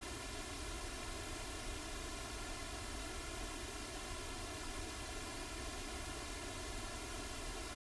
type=noise with comb filter; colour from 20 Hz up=pink; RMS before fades=-45 dBFS; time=0.01-7.75 s; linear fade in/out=20 ms; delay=2.9 ms; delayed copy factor=+0.9; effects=resampled to 24000 Hz